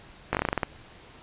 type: slowing click train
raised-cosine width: 0.5 ms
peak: -9 dBFS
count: 10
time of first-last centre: 0.33-0.632 s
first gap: 18 ms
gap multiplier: 1.15
effects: pink hiss -50 dBFS RMS until 1.22 s + resampled to 8000 Hz